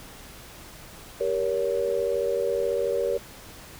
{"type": "chord", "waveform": "sine", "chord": "G diminished", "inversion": "none", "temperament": "just", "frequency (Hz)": [392, 470.4, 564.5], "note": ["G4", "Bb4", "Db5"], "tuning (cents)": [0, 16, 31], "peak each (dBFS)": [-29, -26, -27], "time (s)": [1.2, 3.18], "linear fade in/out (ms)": 10, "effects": ["pink hiss -45 dBFS RMS until 3.79 s"]}